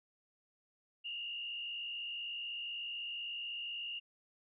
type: tone with frequency modulation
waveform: sine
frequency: 2825 Hz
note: F7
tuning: 19 cents sharp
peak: -39 dBFS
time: 1.04-4 s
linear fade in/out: 20 ms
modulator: 58 Hz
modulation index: 1.3
effects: none